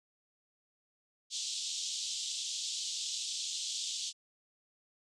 pink band-pass noise, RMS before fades -38 dBFS, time 1.3-4.13 s, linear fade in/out 50 ms, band 3200 to 7900 Hz, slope 48 dB/octave, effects none

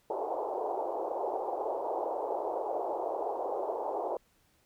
white band-pass noise, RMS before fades -34 dBFS, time 0.1-4.17 s, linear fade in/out 2 ms, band 360 to 890 Hz, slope 48 dB/octave, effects pink hiss -69 dBFS RMS until 4.65 s

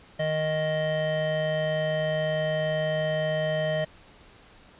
square tone pair together, 155.57 / 622.3 Hz, D#3 / D#5, 0 / 0 cents, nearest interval 2 octaves, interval 2400 cents, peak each -31 / -26 dBFS, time 0.19-3.85 s, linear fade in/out 10 ms, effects pink hiss -53 dBFS RMS until 4.79 s + resampled to 8000 Hz

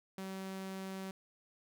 sawtooth tone, 191.1 Hz, G3, 44 cents flat, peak -37 dBFS, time 0.18-1.11 s, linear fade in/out 2 ms, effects none

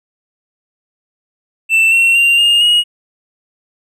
triangle tone with pitch steps, 2667 / 2720 / 2774 / 2829 / 2885 Hz, E7 / F7 / F7 / F7 / F#7, +20 / -46 / -12 / +22 / -44 cents, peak -6 dBFS, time 1.69-2.84 s, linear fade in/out 50 ms, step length 230 ms, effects none

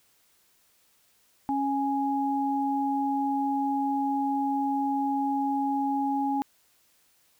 sine tone pair together, 275.4 / 830.6 Hz, C#4 / G#5, -11 / 0 cents, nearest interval octave + perfect fifth, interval 1911 cents, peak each -27 dBFS, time 1.49-6.42 s, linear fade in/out 0 ms, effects white hiss -65 dBFS RMS until 7.39 s

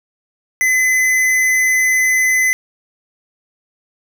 triangle tone with hard clipping, 2027 Hz, B6, 45 cents sharp, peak -13 dBFS, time 0.61-2.53 s, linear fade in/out 0 ms, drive 17 dB, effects none

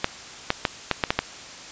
clicks, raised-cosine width 0.3 ms, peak -3 dBFS, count 7, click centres 0.044 / 0.504 / 0.652 / 0.913 / 1.038 / 1.105 / 1.19 s, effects white hiss -40 dBFS RMS until 1.71 s + resampled to 16000 Hz

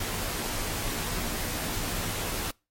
pink noise with comb filter, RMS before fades -31 dBFS, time 0-2.51 s, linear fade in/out 5 ms, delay 15 ms, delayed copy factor -0.55, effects noise-tail reverb RT60 0.3 s tail -26 dB re dry + MP3 64 kbps

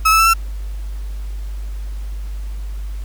35% pulse tone with pitch steps, 1293 / 1311 / 1329.4 / 1347.9 Hz, E6 / E6 / E6 / E6, -34 / -10 / +14 / +38 cents, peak -8 dBFS, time 0.05-0.338 s, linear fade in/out 10 ms, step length 72 ms, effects added 50 Hz sine -23 dBFS peak until 3.04 s + pink hiss -46 dBFS RMS until 3.04 s

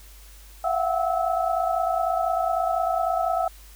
sine tone cluster, 673 / 729 / 759 / 1302 Hz, E5 / F#5 / F#5 / E6, +36 / -26 / +44 / -22 cents, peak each -25 / -26 / -28 / -29 dBFS, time 0.64-3.48 s, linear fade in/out 5 ms, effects added 50 Hz sine -45 dBFS peak until 3.75 s + white hiss -51 dBFS RMS until 3.75 s

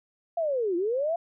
sine linear two-way sweep, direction down then up, 694 to 332.4 to 694 Hz, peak -24 dBFS, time 0.37-1.16 s, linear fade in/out 5 ms, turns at 0.76 s, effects none

